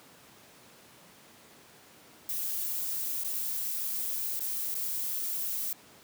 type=noise with dropouts; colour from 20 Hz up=violet; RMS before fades=-33 dBFS; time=2.29-5.73 s; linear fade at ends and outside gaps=2 ms; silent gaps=3.237-3.246 / 4.394-4.405 / 4.744-4.751 s; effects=pink hiss -55 dBFS RMS until 6.03 s + high-pass 150 Hz 12 dB/octave